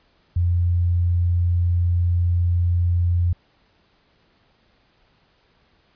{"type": "tone", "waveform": "sine", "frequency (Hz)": 87.31, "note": "F2", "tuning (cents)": 0, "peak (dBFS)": -16, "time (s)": [0.36, 3.33], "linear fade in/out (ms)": 5, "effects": ["pink hiss -61 dBFS RMS until 5.95 s", "resampled to 11025 Hz"]}